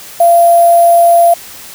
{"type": "tone with sample-and-hold", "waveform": "sine", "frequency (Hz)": 685, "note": "F5", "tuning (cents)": -34, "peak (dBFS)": -3, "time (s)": [0.2, 1.34], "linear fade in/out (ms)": 5, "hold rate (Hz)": 11025, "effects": ["white hiss -31 dBFS RMS until 1.74 s"]}